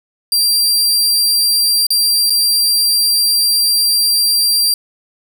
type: tone with dropouts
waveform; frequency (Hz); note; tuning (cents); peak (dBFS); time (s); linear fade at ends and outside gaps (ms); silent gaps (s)
sawtooth; 4727; D8; +10; -8; 0.32-4.74; 2; 1.867-1.904 / 2.298-2.303
effects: none